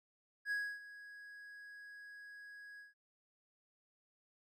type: tone with ADSR envelope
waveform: triangle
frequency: 1660 Hz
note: G#6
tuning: 1 cent flat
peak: -32 dBFS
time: 0.45-2.94 s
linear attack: 63 ms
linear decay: 280 ms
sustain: -17 dB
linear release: 150 ms
effects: none